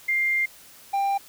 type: tone pair in turn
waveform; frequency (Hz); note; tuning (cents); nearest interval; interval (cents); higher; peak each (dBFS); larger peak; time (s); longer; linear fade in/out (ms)
sine / triangle; 2100 / 792.5; C7 / G5; +6 / +19; octave + perfect fourth; 1687; first; -20 / -19; second; 0.08-0.46 / 0.93-1.18; first; 10
effects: white hiss -49 dBFS RMS until 1.28 s